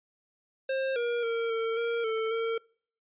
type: tone with pitch steps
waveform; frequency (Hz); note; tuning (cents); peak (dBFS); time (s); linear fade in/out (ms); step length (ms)
square; 532 / 475 / 460.6 / 453 / 465.8 / 444.1 / 455.2; C5 / A#4 / A#4 / A#4 / A#4 / A4 / A#4; +29 / +33 / -21 / -50 / -1 / +16 / -41; -28; 0.69-2.58; 5; 270
effects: noise-tail reverb RT60 0.5 s tail -25 dB re dry + resampled to 8000 Hz